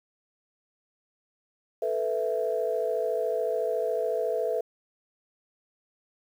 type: chord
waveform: sine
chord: A suspended second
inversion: none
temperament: equal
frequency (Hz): 440 / 493.9 / 659.3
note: A4 / B4 / E5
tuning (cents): 0 / 0 / 0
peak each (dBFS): -29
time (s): 1.82-4.61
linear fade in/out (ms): 5
effects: tanh soft clip ceiling -15 dBFS + 9-bit